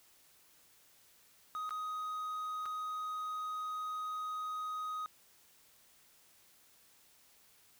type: tone with dropouts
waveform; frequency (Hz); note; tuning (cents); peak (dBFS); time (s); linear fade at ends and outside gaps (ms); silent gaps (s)
triangle; 1253; D#6; +12; -35; 1.55-5.06; 0; 1.693-1.707 / 2.656-2.66
effects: white hiss -65 dBFS RMS until 7.79 s